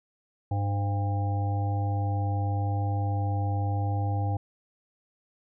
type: harmonic tone with a mistuned harmonic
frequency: 100.1 Hz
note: G2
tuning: 37 cents sharp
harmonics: 1 / 3 / 5 / 7 / 8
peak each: -25 / -38 / -41 / -41 / -35 dBFS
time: 0.51-4.37 s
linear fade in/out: 5 ms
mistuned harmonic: 5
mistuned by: +47 cents
effects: none